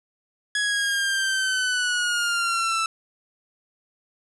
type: linear sweep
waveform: sawtooth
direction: down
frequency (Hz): 1679 to 1318.5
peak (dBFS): -18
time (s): 0.55-2.86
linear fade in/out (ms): 2
effects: resampled to 24000 Hz + 9-bit